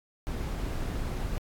brown noise, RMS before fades -32 dBFS, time 0.27-1.38 s, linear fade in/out 0 ms, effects AAC 64 kbps

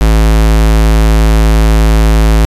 square tone, 54.2 Hz, A1, 25 cents flat, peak -5 dBFS, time 0.01-2.45 s, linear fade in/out 0 ms, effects resampled to 32000 Hz

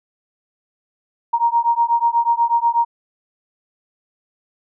sine beating tone pair, 932.3 / 940.5 Hz, A#5 / A#5, 0 / +15 cents, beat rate 8.2 Hz, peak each -17 dBFS, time 1.33-2.85 s, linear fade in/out 10 ms, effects none

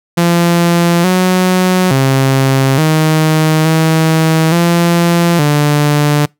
sawtooth tone with pitch steps, 171.5 / 183.9 / 134.3 / 156.8 / 160.2 / 171.1 / 147.4 Hz, F3 / F#3 / C3 / D#3 / E3 / F3 / D3, -31 / -10 / +46 / +14 / -49 / -35 / +7 cents, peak -4 dBFS, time 0.17-6.26 s, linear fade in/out 10 ms, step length 870 ms, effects noise-tail reverb RT60 0.2 s tail -26 dB re dry

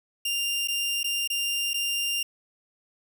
sawtooth tone with dropouts, 2794 Hz, F7, in tune, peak -22 dBFS, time 0.25-2.23 s, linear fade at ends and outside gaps 5 ms, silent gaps 0.675-0.683 / 1.032-1.042 / 1.276-1.3 / 1.734-1.741 s, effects none

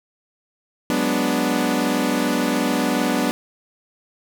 sawtooth chord, G# half-diminished seventh, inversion third, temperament equal, 185 / 207.7 / 246.9 / 293.7 Hz, F#3 / G#3 / B3 / D4, 0 / 0 / 0 / 0 cents, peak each -23 / -23 / -18 / -19 dBFS, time 0.9-3.31 s, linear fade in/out 0 ms, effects none

